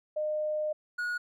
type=tone pair in turn; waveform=sine / triangle; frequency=610 / 1450.8 Hz; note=D#5 / F#6; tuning=-34 / -34 cents; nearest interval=octave + minor third; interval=1500 cents; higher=second; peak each=-28 dBFS; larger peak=neither; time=0.16-0.73 / 0.98-1.18 s; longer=first; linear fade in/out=10 ms; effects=none